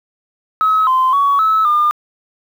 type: tone with pitch steps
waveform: sine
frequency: 1282 / 1036 / 1124 / 1299 / 1206 Hz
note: E6 / C6 / C#6 / E6 / D6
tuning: -49 / -17 / +24 / -26 / +46 cents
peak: -9 dBFS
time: 0.61-1.91 s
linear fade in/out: 0 ms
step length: 260 ms
effects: tanh soft clip ceiling -6 dBFS + 7-bit